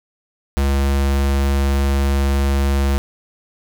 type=tone; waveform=square; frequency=69.1 Hz; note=C#2; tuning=5 cents flat; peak=-15 dBFS; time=0.57-2.98 s; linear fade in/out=0 ms; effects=none